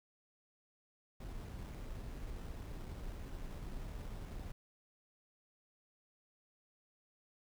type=noise with sample-and-hold; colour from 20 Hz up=brown; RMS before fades=-45 dBFS; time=1.2-4.52 s; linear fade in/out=5 ms; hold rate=4410 Hz; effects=none

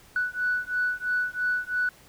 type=beating tone pair; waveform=sine; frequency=1480 / 1483 Hz; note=F#6 / F#6; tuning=0 / +4 cents; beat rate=3 Hz; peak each=-27 dBFS; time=0.16-1.89 s; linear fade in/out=2 ms; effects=tanh soft clip ceiling -17 dBFS + pink hiss -54 dBFS RMS until 2.08 s

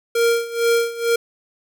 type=tone with tremolo; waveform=square; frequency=466.2 Hz; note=A#4; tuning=in tune; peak=-14 dBFS; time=0.15-1.16 s; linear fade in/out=5 ms; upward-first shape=sine; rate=2.2 Hz; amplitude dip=85%; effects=none

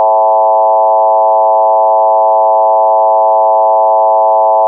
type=tone with frequency modulation; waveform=sine; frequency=762 Hz; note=G5; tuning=49 cents flat; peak=-5 dBFS; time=0-4.67 s; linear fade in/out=0 ms; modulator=109 Hz; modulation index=1.6; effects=none

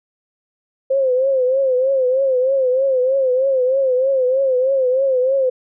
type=tone with vibrato; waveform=sine; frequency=523.3 Hz; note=C5; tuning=in tune; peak=-13 dBFS; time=0.9-5.5 s; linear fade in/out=10 ms; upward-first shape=triangle; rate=3.2 Hz; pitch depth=95 cents each way; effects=none

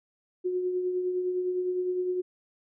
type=tone with tremolo; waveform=sine; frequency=363.8 Hz; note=F#4; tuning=29 cents flat; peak=-24 dBFS; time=0.44-2.22 s; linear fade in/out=20 ms; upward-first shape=triangle; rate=9.8 Hz; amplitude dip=45%; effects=none

